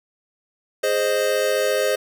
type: chord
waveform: square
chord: Ab major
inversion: none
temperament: equal with one note detuned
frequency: 415.3 / 523.3 / 618 Hz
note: Ab4 / C5 / Eb5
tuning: 0 / 0 / -12 cents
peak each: -25 / -22 / -24 dBFS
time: 0.83-1.96 s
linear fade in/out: 10 ms
effects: none